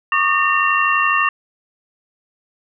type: tone cluster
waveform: sine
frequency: 1114 / 1206 / 1819 / 2747 Hz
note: C#6 / D6 / A#6 / F7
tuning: +8 / +46 / -43 / -29 cents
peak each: -19 dBFS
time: 0.12-1.29 s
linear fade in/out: 2 ms
effects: none